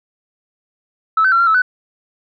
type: tone with pitch steps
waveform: sine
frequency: 1306 / 1529 / 1361 / 1379 / 1305 / 1497 Hz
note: E6 / G6 / F6 / F6 / E6 / F#6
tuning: -17 / -44 / -45 / -22 / -18 / +20 cents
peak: -9 dBFS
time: 1.17-1.62 s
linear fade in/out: 5 ms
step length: 75 ms
effects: tanh soft clip ceiling -5 dBFS